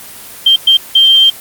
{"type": "tone bursts at uneven times", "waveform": "sine", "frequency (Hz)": 3154, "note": "G7", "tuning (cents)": 10, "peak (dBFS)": -3, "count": 3, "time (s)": [[0.46, 0.56], [0.67, 0.77], [0.95, 1.3]], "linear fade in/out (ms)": 5, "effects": ["white hiss -31 dBFS RMS until 1.4 s", "Opus 24 kbps"]}